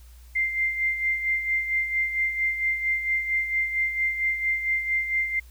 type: tone with tremolo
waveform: sine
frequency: 2093 Hz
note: C7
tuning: in tune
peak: -20 dBFS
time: 0.35-5.4 s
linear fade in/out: 10 ms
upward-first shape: sine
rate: 4.4 Hz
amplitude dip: 60%
effects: added 60 Hz sine -45 dBFS peak until 5.5 s + white hiss -58 dBFS RMS until 5.5 s